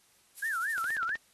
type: noise with tremolo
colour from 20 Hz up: violet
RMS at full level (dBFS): -40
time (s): 0.36-0.97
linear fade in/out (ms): 20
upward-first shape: square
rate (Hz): 12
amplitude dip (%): 40
type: tone with vibrato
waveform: sine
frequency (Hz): 1558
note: G6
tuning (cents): -11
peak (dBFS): -29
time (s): 0.42-1.16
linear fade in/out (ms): 10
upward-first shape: sine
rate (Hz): 4.4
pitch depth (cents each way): 280
type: click train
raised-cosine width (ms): 0.2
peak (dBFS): -26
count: 7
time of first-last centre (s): 0.78-1.155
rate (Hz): 16
effects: white hiss -65 dBFS RMS until 1.33 s + AAC 32 kbps